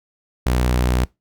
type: tone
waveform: sawtooth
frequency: 61.74 Hz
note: B1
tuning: in tune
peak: -12 dBFS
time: 0.46-1.05 s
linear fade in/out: 5 ms
effects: noise-tail reverb RT60 0.2 s tail -23 dB re dry